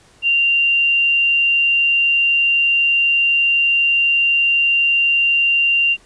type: tone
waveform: sine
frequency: 2776 Hz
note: F7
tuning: 11 cents flat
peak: -12 dBFS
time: 0.22-5.97 s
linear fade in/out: 50 ms
effects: pink hiss -50 dBFS RMS until 6.05 s + resampled to 22050 Hz